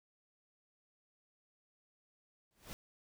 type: noise with exponential growth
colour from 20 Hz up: pink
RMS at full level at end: -44 dBFS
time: 2.51-2.73 s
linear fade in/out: 0 ms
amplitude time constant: 47 ms
effects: none